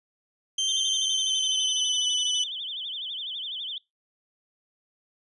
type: tone with pitch glide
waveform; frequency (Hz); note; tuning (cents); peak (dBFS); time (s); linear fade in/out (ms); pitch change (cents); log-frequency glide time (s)
30% pulse; 3136 to 2993; G7 to F#7; 0 to +19; -21; 0.58-2.44; 5; -81; 0.86-2.08
type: tone with vibrato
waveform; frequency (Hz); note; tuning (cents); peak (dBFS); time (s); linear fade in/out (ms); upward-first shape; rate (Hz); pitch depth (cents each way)
sine; 3300; G#7; -12; -31; 0.68-3.78; 2; sine; 12; 170
effects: noise-tail reverb RT60 0.2 s tail -23 dB re dry + resampled to 24000 Hz